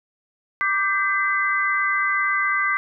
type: chord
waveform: sine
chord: G major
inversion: second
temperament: equal with one note detuned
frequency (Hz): 1174.7 / 1568 / 2026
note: D6 / G6 / B6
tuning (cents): 0 / 0 / +44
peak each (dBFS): -23 / -24 / -22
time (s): 0.61-2.77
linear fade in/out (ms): 0
effects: none